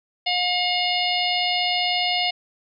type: harmonic tone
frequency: 717 Hz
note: F5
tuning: 45 cents sharp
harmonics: 1 / 3 / 4 / 5 / 6 / 7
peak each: -25 / -27 / -25 / -29 / -28 / -31 dBFS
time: 0.26-2.31 s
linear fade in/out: 10 ms
effects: none